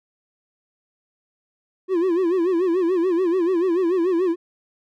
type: tone with vibrato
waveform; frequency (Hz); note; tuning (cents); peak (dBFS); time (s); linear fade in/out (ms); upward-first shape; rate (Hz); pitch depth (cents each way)
triangle; 354.6; F4; +26; -15; 1.88-4.36; 50; sine; 6.9; 130
effects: none